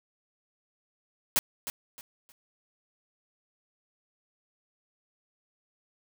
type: noise with echo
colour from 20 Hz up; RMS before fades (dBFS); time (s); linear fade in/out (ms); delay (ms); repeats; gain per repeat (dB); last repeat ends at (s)
white; -24; 1.36-1.39; 0; 310; 3; -11; 2.32
effects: none